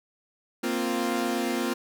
sawtooth chord, Bb suspended second, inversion none, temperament equal, 233.1 / 261.6 / 349.2 Hz, Bb3 / C4 / F4, 0 / 0 / 0 cents, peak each -26 dBFS, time 0.63-1.74 s, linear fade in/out 10 ms, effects none

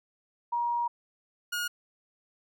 sine / sawtooth tone pair in turn, 950 / 1435.4 Hz, A#5 / F6, +33 / +47 cents, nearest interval perfect fifth, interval 714 cents, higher second, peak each -26 / -26 dBFS, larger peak neither, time 0.52-0.88 / 1.52-1.68 s, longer first, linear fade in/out 10 ms, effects none

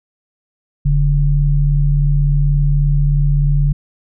sine tone pair together, 40.38 / 143.9 Hz, E1 / D3, -35 / -35 cents, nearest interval octave + minor seventh, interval 2200 cents, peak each -13 dBFS, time 0.85-3.73 s, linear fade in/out 10 ms, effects none

